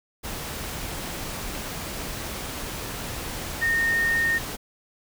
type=tone in noise; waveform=sine; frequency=1839 Hz; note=A#6; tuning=24 cents flat; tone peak=-20 dBFS; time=3.61-4.39 s; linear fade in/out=20 ms; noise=pink; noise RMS=-33 dBFS; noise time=0.23-4.57 s; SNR=+10 dB; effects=none